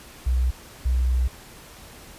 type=tone pair in turn; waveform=sine; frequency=62.8 / 62.8 Hz; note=B1 / B1; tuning=+30 / +30 cents; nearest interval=unison; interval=0 cents; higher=neither; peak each=-18 dBFS; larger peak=neither; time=0.26-0.51 / 0.85-1.28 s; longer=second; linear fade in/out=10 ms; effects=pink hiss -45 dBFS RMS until 2.18 s + resampled to 32000 Hz